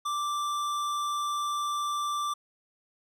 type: tone with tanh clipping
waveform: sine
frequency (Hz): 1174.7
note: D6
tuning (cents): 0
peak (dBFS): -30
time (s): 0.05-2.34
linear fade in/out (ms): 10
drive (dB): 17
effects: none